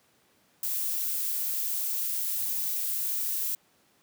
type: noise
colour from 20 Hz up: violet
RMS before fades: -30 dBFS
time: 0.63-3.55 s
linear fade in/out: 2 ms
effects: pink hiss -65 dBFS RMS until 4.02 s + high-pass 150 Hz 12 dB/octave